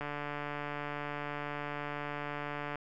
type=click train; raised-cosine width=0.5 ms; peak=-23 dBFS; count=402; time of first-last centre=0.01-2.757 s; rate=146 Hz; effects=none